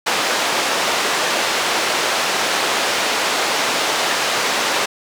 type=band-pass noise; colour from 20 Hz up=pink; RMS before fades=-19 dBFS; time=0.06-4.86 s; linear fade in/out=10 ms; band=510 to 6200 Hz; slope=12 dB/octave; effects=none